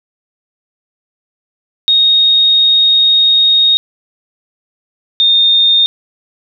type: tone pair in turn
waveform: sine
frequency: 3729 / 3656 Hz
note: A#7 / A#7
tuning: 0 / -34 cents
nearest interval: unison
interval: 34 cents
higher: first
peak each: -6 dBFS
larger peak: neither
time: 1.88-3.77 / 5.2-5.86 s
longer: first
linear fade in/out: 0 ms
effects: none